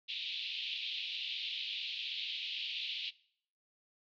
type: band-pass noise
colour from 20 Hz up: white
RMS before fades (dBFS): -40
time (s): 0.08-3.11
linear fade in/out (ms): 20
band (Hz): 2600 to 3900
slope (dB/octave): 48
effects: noise-tail reverb RT60 0.6 s tail -21 dB re dry